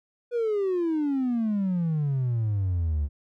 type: exponential sweep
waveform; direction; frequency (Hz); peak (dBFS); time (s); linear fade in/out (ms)
triangle; down; 490.9 to 69.9; -20; 0.31-3.09; 50
effects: tanh soft clip ceiling -18 dBFS